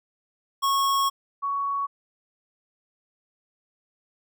square / sine tone pair in turn, 1099 / 1118.2 Hz, C#6 / C#6, -15 / +15 cents, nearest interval unison, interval 30 cents, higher second, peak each -21 / -24 dBFS, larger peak first, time 0.62-1.1 / 1.42-1.87 s, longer first, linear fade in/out 20 ms, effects none

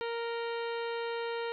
harmonic tone with a mistuned harmonic, 465.8 Hz, A#4, 1 cent flat, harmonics 1 / 2 / 3 / 4 / 5 / 6 / 7 / 8 / 9, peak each -34 / -40 / -44 / -46 / -48 / -50 / -51 / -52 / -53 dBFS, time 0.01-1.52 s, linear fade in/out 0 ms, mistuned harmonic 7, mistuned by -72 cents, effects none

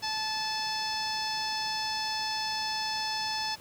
sawtooth tone with low-pass filter, 871 Hz, A5, 18 cents flat, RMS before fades -32 dBFS, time 0.02-3.56 s, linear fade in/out 20 ms, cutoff 5100 Hz, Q 6.6, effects pink hiss -51 dBFS RMS until 3.6 s + high-pass 80 Hz 12 dB/octave

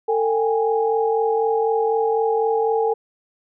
sine tone cluster, 449.1 / 784 / 828 Hz, A4 / G5 / G#5, +35 / 0 / -5 cents, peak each -18 / -27 / -23 dBFS, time 0.08-2.94 s, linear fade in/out 10 ms, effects none

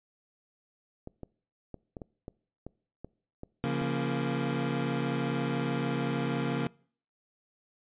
clicks, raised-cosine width 2 ms, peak -27 dBFS, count 10, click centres 1.074 / 1.233 / 1.743 / 1.968 / 2.018 / 2.281 / 2.666 / 3.046 / 3.434 / 3.818 s
25% pulse chord, Bb minor, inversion first, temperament equal with one note detuned, 138.59 / 172.31 / 233.1 Hz, Db3 / F3 / Bb3, 0 / -23 / 0 cents, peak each -28 / -32 / -29 dBFS, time 3.64-6.67 s, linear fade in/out 0 ms
effects noise-tail reverb RT60 0.5 s tail -24 dB re dry + resampled to 8000 Hz

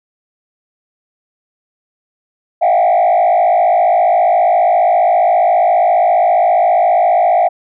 sine tone with frequency modulation, 710 Hz, F5, 28 cents sharp, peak -6 dBFS, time 2.61-7.49 s, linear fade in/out 20 ms, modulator 54.8 Hz, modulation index 1.3, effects tanh soft clip ceiling -6 dBFS

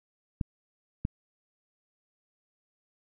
clicks, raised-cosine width 5 ms, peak -16 dBFS, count 2, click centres 0.412 / 1.051 s, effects none

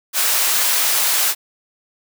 white high-pass noise, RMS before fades -17 dBFS, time 0.13-1.35 s, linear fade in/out 50 ms, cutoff 630 Hz, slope 12 dB/octave, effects none

